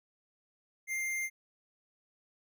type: tone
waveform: square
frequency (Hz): 2103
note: C7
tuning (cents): +8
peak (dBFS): -33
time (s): 0.87-1.3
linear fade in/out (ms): 50
effects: none